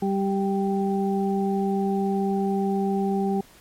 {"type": "harmonic tone", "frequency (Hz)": 196, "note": "G3", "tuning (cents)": 0, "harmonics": [1, 2, 4], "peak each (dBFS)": [-23, -26, -29], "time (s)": [0.02, 3.41], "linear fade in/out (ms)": 5, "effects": ["pink hiss -52 dBFS RMS until 3.6 s", "MP3 64 kbps"]}